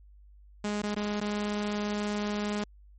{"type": "tone with dropouts", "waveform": "sawtooth", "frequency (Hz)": 207.7, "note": "G#3", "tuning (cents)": 0, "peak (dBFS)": -25, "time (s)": [0.64, 2.64], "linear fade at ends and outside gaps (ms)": 5, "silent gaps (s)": [[0.82, 0.834], [0.947, 0.963], [1.203, 1.211]], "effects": ["added 50 Hz sine -51 dBFS peak until 2.98 s", "MP3 32 kbps"]}